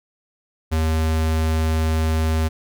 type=tone; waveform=square; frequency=79.6 Hz; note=D#2; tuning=40 cents sharp; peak=-18 dBFS; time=0.71-2.49 s; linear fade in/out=20 ms; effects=none